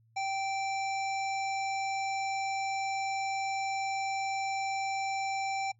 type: harmonic tone with a mistuned harmonic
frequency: 779 Hz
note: G5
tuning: 11 cents flat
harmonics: 1 / 3 / 5 / 7 / 9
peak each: -31 / -38 / -48 / -47 / -47 dBFS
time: 0.16-5.72 s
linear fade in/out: 10 ms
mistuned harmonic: 5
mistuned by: +63 cents
effects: noise-tail reverb RT60 0.1 s tail -23 dB re dry + added 113 Hz sine -63 dBFS peak until 5.79 s